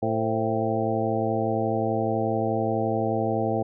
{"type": "harmonic tone with a mistuned harmonic", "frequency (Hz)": 111.6, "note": "A2", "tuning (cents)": 25, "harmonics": [1, 2, 3, 4, 5, 6, 7], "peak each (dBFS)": [-30, -30, -30, -30, -30, -30, -30], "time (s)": [0.02, 3.63], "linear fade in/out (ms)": 10, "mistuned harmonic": 5, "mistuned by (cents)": -85, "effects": []}